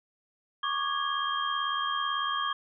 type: tone cluster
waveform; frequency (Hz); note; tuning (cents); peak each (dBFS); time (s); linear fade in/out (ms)
sine; 1113 / 1191 / 1658 / 3210; C#6 / D6 / G#6 / G7; +7 / +24 / -3 / +40; -31 / -33 / -35 / -34; 0.63-2.53; 5
effects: none